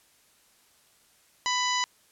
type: harmonic tone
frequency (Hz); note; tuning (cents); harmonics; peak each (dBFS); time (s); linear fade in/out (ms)
994; B5; +11; 1 / 2 / 3 / 4 / 5 / 6 / 7; -28 / -31 / -33 / -34 / -35 / -36 / -36; 1.46-1.84; 0
effects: white hiss -62 dBFS RMS until 2.11 s + low-pass 12000 Hz 12 dB/octave